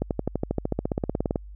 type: accelerating click train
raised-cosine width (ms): 2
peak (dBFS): -11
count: 21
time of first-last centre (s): 0.02-1.358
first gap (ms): 88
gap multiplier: 0.97
effects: added 50 Hz sine -39 dBFS peak until 1.55 s